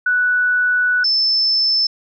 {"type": "tone pair in turn", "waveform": "sine", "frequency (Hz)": [1480, 5274], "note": ["F#6", "E8"], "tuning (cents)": [0, 0], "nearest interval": "octave + minor seventh", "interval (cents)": 2200, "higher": "second", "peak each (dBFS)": [-13, -13], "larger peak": "neither", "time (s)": [[0.06, 1.04], [1.04, 1.87]], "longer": "first", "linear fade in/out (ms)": 5, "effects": []}